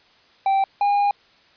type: tone pair in turn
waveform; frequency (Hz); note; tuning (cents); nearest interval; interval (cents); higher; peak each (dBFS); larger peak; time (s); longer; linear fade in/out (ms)
triangle; 780 / 812.6; G5 / G#5; -9 / -38; minor second; 71; second; -14; neither; 0.46-0.64 / 0.81-1.11; second; 2
effects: white hiss -55 dBFS RMS until 1.56 s + resampled to 11025 Hz